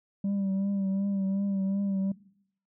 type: tone with vibrato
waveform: sine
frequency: 196 Hz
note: G3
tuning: in tune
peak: -23 dBFS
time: 0.24-2.12 s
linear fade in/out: 5 ms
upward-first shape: triangle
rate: 2.7 Hz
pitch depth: 45 cents each way
effects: noise-tail reverb RT60 0.7 s tail -20 dB re dry + tanh soft clip ceiling -25 dBFS